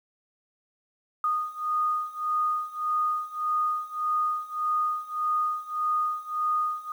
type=beating tone pair; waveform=sine; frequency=1232 / 1233.7 Hz; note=D#6 / D#6; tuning=-17 / -15 cents; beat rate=1.7 Hz; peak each=-29 / -27 dBFS; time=1.24-6.92 s; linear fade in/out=2 ms; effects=9-bit